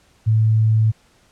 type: tone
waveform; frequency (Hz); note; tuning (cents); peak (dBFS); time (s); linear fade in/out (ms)
sine; 110; A2; 0; -12; 0.26-0.92; 20
effects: pink hiss -56 dBFS RMS until 1.31 s + low-pass 9000 Hz 12 dB/octave